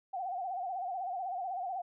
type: tone with vibrato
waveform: sine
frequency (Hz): 740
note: F#5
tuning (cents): 0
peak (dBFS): -34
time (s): 0.13-1.82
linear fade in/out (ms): 10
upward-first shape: sine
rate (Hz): 16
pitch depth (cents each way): 100
effects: none